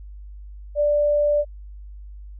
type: tone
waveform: sine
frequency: 588 Hz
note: D5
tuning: 2 cents sharp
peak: -16 dBFS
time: 0.75-1.45 s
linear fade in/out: 50 ms
effects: added 50 Hz sine -36 dBFS peak until 2.39 s